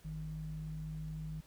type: tone with low-pass filter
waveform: square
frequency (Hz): 51.91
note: G#1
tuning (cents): 0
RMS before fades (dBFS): -42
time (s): 0.04-1.41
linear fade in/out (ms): 10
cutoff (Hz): 160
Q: 6.1
effects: pink hiss -64 dBFS RMS until 1.46 s